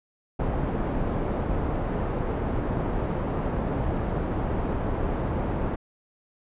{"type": "low-pass noise", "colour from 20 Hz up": "pink", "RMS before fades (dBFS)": -27, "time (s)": [0.39, 5.76], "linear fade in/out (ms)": 10, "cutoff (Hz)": 850, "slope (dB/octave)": 12, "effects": ["resampled to 8000 Hz"]}